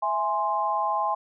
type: chord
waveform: sine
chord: E augmented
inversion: none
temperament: equal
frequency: 659.3 / 830.6 / 1046.5 Hz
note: E5 / G#5 / B#5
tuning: 0 / 0 / 0 cents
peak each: -31 / -26 / -26 dBFS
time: 0.02-1.15 s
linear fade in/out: 10 ms
effects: none